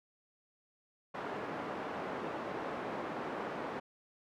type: band-pass noise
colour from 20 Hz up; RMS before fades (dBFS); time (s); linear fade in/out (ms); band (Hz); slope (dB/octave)
pink; -40; 1.14-3.8; 10; 290 to 1300; 12
effects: none

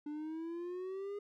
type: exponential sweep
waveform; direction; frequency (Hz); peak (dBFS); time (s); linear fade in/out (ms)
triangle; up; 293.7 to 412.1; -37; 0.06-1.19; 5
effects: none

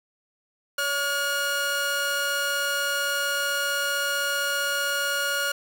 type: tone pair together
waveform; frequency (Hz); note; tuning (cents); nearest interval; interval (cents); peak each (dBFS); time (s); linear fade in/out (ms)
sawtooth; 565 / 1430.3; C#5 / F6; +33 / +41; octave + major third; 1608; -27 / -21; 0.78-5.52; 5
effects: 8-bit

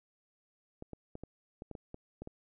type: clicks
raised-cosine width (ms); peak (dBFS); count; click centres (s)
2; -30; 10; 0.824 / 0.933 / 1.154 / 1.236 / 1.621 / 1.713 / 1.752 / 1.944 / 2.22 / 2.274
effects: none

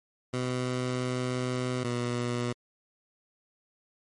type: tone pair in turn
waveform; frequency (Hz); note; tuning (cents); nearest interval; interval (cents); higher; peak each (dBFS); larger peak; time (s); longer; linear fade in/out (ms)
15% pulse; 126.1 / 121.44; B2 / B2; +36 / -29; minor second; 65; first; -22 / -22; neither; 0.33-1.84 / 1.84-2.53; first; 10
effects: low-pass 10000 Hz 12 dB/octave + MP3 48 kbps

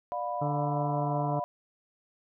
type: chord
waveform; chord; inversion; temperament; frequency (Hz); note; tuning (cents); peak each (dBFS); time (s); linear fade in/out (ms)
sine; B diminished; first; just; 592.7 / 711.2 / 987.8; D5 / F5 / B5; +16 / +31 / 0; -36 / -33 / -35; 0.12-1.44; 0
type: harmonic tone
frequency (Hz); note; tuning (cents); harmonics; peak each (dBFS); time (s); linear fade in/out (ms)
146.83; D3; 0; 1 / 2 / 3 / 4 / 5 / 6 / 7 / 8 / 9; -30 / -36 / -40 / -42 / -44 / -46 / -47 / -48 / -49; 0.41-1.4; 10
effects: none

